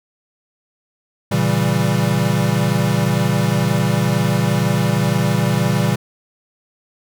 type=chord; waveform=square; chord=A# diminished seventh; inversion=none; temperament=equal; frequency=116.54 / 138.59 / 164.81 / 196 Hz; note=A#2 / C#3 / E3 / G3; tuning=0 / 0 / 0 / 0 cents; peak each=-21 dBFS; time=1.31-5.96 s; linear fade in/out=10 ms; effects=none